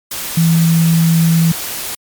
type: tone in noise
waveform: sine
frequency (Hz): 164.81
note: E3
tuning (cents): 0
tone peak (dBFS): -8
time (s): 0.37-1.52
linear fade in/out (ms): 5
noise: white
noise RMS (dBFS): -23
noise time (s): 0.11-1.95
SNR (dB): +12
effects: MP3 96 kbps